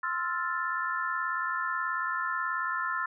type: chord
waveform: sine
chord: F major seventh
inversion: second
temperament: equal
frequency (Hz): 1046.5 / 1318.5 / 1396.9 / 1760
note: C6 / E6 / F6 / A6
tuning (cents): 0 / 0 / 0 / 0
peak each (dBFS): -34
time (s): 0.03-3.06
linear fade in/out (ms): 5
effects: none